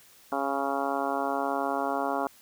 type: harmonic tone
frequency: 138.59 Hz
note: C#3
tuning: in tune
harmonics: 2 / 3 / 4 / 5 / 6 / 7 / 8 / 9 / 10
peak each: -34 / -36 / -35 / -32 / -33 / -37 / -35 / -41 / -38 dBFS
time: 0.32-2.27 s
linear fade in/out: 2 ms
effects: white hiss -56 dBFS RMS until 2.41 s